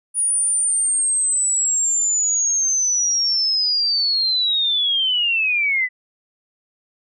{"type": "linear sweep", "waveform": "sine", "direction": "down", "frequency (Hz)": [9700, 1971], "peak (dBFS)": -16, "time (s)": [0.14, 5.89], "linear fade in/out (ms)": 50, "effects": []}